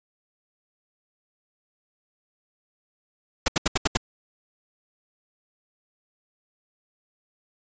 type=noise bursts; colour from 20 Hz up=pink; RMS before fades=-20 dBFS; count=6; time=3.46-3.972 s; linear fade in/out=5 ms; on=22 ms; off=76 ms; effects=resampled to 16000 Hz